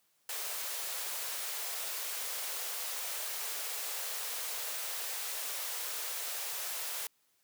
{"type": "high-pass noise", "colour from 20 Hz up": "white", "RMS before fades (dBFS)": -38, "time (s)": [0.29, 7.07], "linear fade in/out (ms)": 2, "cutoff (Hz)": 420, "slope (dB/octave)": 48, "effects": ["white hiss -73 dBFS RMS until 7.43 s", "high-pass 100 Hz 12 dB/octave"]}